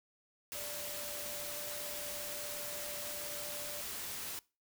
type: tone in noise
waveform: sine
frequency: 587.3 Hz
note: D5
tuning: in tune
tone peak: -47 dBFS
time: 0.55-3.81 s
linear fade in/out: 0 ms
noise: white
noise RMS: -42 dBFS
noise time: 0.52-4.39 s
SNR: -8 dB
effects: noise-tail reverb RT60 0.3 s tail -22 dB re dry